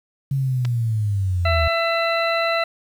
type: linear sweep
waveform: sine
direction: down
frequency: 139 to 75.7 Hz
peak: -18 dBFS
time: 0.31-1.68 s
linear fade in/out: 5 ms
type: clicks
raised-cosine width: 0.2 ms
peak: -16 dBFS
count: 2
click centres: 0.65 / 0.653 s
type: harmonic tone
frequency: 668 Hz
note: E5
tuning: 23 cents sharp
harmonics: 1 / 2 / 3 / 4 / 6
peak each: -21 / -24 / -26 / -27 / -29 dBFS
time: 1.45-2.64 s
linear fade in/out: 5 ms
effects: 8-bit